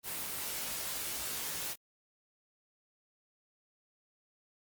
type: noise with comb filter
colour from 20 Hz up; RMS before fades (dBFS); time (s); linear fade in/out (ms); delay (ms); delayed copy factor
white; -38; 0.03-1.76; 50; 18; +0.75
effects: Opus 24 kbps